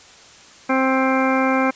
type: harmonic tone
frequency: 263.4 Hz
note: C4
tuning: 12 cents sharp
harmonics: 1 / 2 / 3 / 4 / 5 / 6 / 8 / 9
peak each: -19 / -22 / -24 / -25 / -26 / -27 / -28 / -29 dBFS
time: 0.69-1.71 s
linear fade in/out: 10 ms
effects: white hiss -45 dBFS RMS until 1.75 s + resampled to 16000 Hz